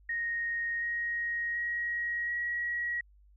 sine tone with pitch steps, 1864.7 / 1879.8 / 1895.1 / 1910.5 Hz, A#6 / A#6 / A#6 / A#6, 0 / +14 / +28 / +42 cents, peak -30 dBFS, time 0.09-3.01 s, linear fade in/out 5 ms, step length 730 ms, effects added 50 Hz sine -57 dBFS peak until 3.36 s

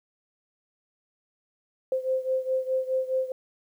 sine beating tone pair, 519 / 523.8 Hz, C5 / C5, -14 / +2 cents, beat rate 4.8 Hz, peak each -26 / -29 dBFS, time 1.92-3.32 s, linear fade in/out 2 ms, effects 10-bit

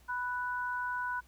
sine tone pair together, 990.2 / 1482 Hz, B5 / F#6, +4 / +2 cents, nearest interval perfect fifth, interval 698 cents, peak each -35 / -35 dBFS, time 0.08-1.21 s, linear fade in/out 20 ms, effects added 60 Hz sine -60 dBFS peak until 1.27 s + pink hiss -65 dBFS RMS until 1.27 s

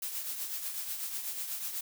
blue noise with tremolo, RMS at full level -35 dBFS, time 0.02-1.81 s, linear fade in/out 5 ms, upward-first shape triangle, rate 8.1 Hz, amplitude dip 55%, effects none

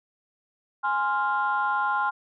sine chord, F minor, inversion first, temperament equal, 830.6 / 1046.5 / 1396.9 Hz, Ab5 / C6 / F6, 0 / 0 / 0 cents, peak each -26 dBFS, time 0.83-2.11 s, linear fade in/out 20 ms, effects tanh soft clip ceiling -15 dBFS

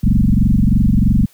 sine tone with frequency modulation, 120 Hz, B2, 49 cents flat, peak -9 dBFS, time 0.03-1.26 s, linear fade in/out 10 ms, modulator 23.1 Hz, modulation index 4.9, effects white hiss -51 dBFS RMS until 1.33 s

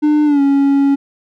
triangle tone with pitch glide, 300 to 278.3 Hz, D4 to C#4, +37 to +7 cents, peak -7 dBFS, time 0.02-0.96 s, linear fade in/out 20 ms, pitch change -130 cents, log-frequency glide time 0.25-0.41 s, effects none

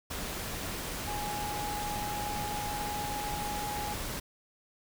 sine tone in noise, 830.6 Hz, G#5, in tune, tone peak -35 dBFS, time 1.07-3.94 s, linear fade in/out 10 ms, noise pink, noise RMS -37 dBFS, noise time 0.1-4.2 s, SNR -1 dB, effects none

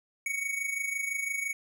square tone with amplitude modulation, 2234 Hz, C#7, 13 cents sharp, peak -28 dBFS, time 0.26-1.53 s, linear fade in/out 2 ms, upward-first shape sine, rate 25.9 Hz, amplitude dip 65%, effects none

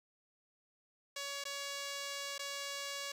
5% pulse tone with dropouts, 562 Hz, C#5, 24 cents sharp, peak -28 dBFS, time 1.16-3.12 s, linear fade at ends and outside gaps 5 ms, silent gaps 1.44-1.452 / 2.381-2.392 s, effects resampled to 32000 Hz + 11-bit

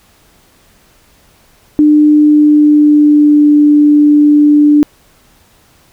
sine tone with pitch glide, 300 to 295.4 Hz, D4 to D4, +37 to +10 cents, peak -3 dBFS, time 1.79-4.83 s, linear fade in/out 0 ms, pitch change -27 cents, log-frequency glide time 2.09-3.51 s, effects pink hiss -48 dBFS RMS until 5.92 s

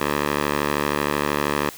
10% pulse tone with band-pass filter, 72.9 Hz, D2, 12 cents flat, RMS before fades -23 dBFS, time 0-1.7 s, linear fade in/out 10 ms, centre 1300 Hz, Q 0.56, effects white hiss -40 dBFS RMS until 1.77 s

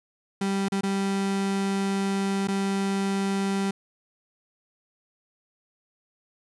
35% pulse tone with dropouts, 196 Hz, G3, in tune, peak -22 dBFS, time 0.41-3.71 s, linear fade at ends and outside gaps 5 ms, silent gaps 0.685-0.72 / 0.81-0.833 / 2.474-2.483 s, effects resampled to 24000 Hz

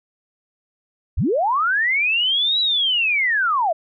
sine linear two-way sweep, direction up then down, 34.65 to 3951 to 612 Hz, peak -16 dBFS, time 1.17-3.73 s, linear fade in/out 10 ms, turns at 2.6 s, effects none

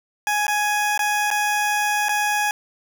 20% pulse tone with dropouts, 834 Hz, G#5, 7 cents sharp, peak -14 dBFS, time 0.27-2.51 s, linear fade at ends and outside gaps 1 ms, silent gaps 0.468-0.48 / 0.977-0.992 / 1.304-1.312 / 2.085-2.092 s, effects none

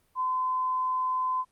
sine tone, 1023 Hz, C6, 39 cents flat, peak -25 dBFS, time 0.15-1.45 s, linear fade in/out 50 ms, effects pink hiss -69 dBFS RMS until 1.51 s + Opus 32 kbps

